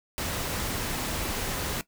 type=noise; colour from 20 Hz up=pink; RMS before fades=-31 dBFS; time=0.18-1.81 s; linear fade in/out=0 ms; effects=noise-tail reverb RT60 0.1 s tail -17 dB re dry